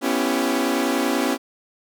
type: chord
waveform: sawtooth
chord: C# half-diminished seventh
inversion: third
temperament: equal with one note detuned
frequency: 246.9 / 277.2 / 335 / 392 Hz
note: B3 / C#4 / E4 / G4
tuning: 0 / 0 / +28 / 0 cents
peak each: -21 / -19 / -22 / -24 dBFS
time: 0.01-1.38 s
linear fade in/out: 50 ms
effects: none